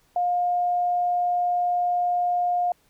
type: tone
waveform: sine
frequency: 710 Hz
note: F5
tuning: 28 cents sharp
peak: -20 dBFS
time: 0.16-2.72 s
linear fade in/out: 2 ms
effects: pink hiss -63 dBFS RMS until 2.89 s